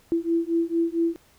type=beating tone pair; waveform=sine; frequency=332.1 / 336.5 Hz; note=E4 / E4; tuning=+13 / +36 cents; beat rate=4.4 Hz; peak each=-24 dBFS; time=0.12-1.16 s; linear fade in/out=0 ms; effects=pink hiss -58 dBFS RMS until 1.38 s